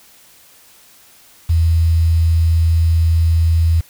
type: tone with quantisation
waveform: sine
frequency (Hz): 82.41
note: E2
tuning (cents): 0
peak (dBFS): -10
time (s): 1.49-3.81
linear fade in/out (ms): 10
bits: 6
effects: white hiss -47 dBFS RMS until 3.89 s